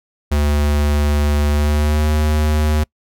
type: tone with pitch glide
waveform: square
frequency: 73.42 to 76.14 Hz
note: D2 to D#2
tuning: 0 to -37 cents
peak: -14 dBFS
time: 0.31-2.84 s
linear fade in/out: 10 ms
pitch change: +63 cents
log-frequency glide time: 1.5-2.08 s
effects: noise-tail reverb RT60 0.1 s tail -26 dB re dry